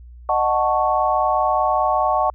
sine chord, D# half-diminished seventh, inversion none, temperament equal with one note detuned, 615.1 / 740 / 880 / 1108.7 Hz, D#5 / F#5 / A5 / C#6, -20 / 0 / 0 / 0 cents, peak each -22 / -20 / -22 / -21 dBFS, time 0.29-2.3 s, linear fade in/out 2 ms, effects added 60 Hz sine -38 dBFS peak until 2.34 s

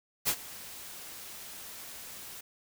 white noise with ADSR envelope, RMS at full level -26 dBFS, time 0.25-2.41 s, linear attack 34 ms, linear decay 67 ms, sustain -19 dB, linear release 7 ms, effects none

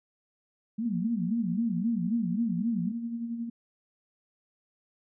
sine tone with vibrato, 201.5 Hz, G3, 48 cents sharp, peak -28 dBFS, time 0.78-2.92 s, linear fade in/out 10 ms, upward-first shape sine, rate 3.8 Hz, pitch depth 290 cents each way
sine tone with tremolo, 233.1 Hz, A#3, in tune, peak -29 dBFS, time 0.85-3.5 s, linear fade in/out 10 ms, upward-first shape sine, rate 11 Hz, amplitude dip 50%
effects none

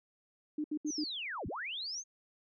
sine tone bursts, 302 Hz, D4, 48 cents sharp, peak -32 dBFS, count 4, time 0.58-1.041 s, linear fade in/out 5 ms, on 62 ms, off 71 ms
sine linear two-way sweep, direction down then up, 6540 to 46.27 to 6540 Hz, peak -37 dBFS, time 0.86-2.04 s, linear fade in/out 50 ms, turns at 1.47 s
effects none

